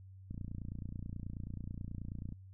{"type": "click train", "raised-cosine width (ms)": 5, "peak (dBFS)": -30, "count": 60, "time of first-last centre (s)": [0.31, 2.324], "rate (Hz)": 29.3, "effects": ["noise-tail reverb RT60 0.1 s tail -26 dB re dry", "added 95 Hz sine -51 dBFS peak until 2.53 s"]}